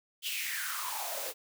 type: noise with high-pass filter sweep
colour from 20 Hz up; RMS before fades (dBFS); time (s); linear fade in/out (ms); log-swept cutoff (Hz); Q
white; -36; 0.22-1.34; 50; 3200 to 440; 6.4
effects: none